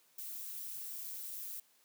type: noise with amplitude modulation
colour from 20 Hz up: violet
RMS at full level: -41 dBFS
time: 0.18-1.6 s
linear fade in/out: 5 ms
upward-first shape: sine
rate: 197 Hz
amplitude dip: 65%
effects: white hiss -69 dBFS RMS until 1.84 s + high-pass 150 Hz 12 dB/octave